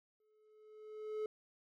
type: tone with exponential growth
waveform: triangle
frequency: 429.6 Hz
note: A4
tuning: 41 cents flat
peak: -33 dBFS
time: 0.2-1.26 s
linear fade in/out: 2 ms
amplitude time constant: 230 ms
effects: none